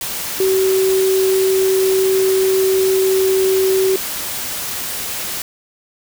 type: tone in noise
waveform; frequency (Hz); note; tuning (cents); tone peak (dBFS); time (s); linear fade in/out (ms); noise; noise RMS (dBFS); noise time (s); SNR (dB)
sine; 380.5; F#4; +48; -12; 0.4-3.96; 2; white; -24; 0.01-5.42; +9
effects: none